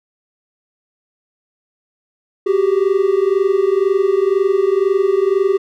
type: tone pair together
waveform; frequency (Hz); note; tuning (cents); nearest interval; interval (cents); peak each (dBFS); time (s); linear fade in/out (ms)
triangle; 378.6 / 400.6; F#4 / G4; +40 / +38; minor second; 98; -13; 2.46-5.58; 10
effects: none